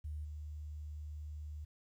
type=tone with level steps; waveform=sine; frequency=75.4 Hz; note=D2; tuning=46 cents sharp; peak=-39 / -42 dBFS; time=0.04-1.65 s; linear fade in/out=10 ms; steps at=0.24 s; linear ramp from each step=10 ms; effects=12-bit